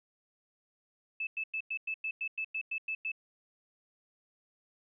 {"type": "tone bursts", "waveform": "sine", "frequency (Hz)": 2619, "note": "E7", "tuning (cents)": -12, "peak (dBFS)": -32, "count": 12, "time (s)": [1.2, 3.118], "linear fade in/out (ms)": 5, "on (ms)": 70, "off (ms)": 98, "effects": []}